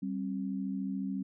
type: tone pair together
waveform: sine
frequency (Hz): 194 / 268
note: G3 / C4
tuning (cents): -18 / +42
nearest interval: tritone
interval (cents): 560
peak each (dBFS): -34 / -36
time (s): 0.02-1.23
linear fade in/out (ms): 10
effects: none